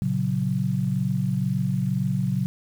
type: chord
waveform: sine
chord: F# major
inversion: first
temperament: equal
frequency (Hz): 116.54 / 138.59 / 185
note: A#2 / C#3 / F#3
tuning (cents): 0 / 0 / 0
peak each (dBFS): -28 / -25 / -25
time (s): 0.02-2.46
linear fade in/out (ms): 0
effects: 8-bit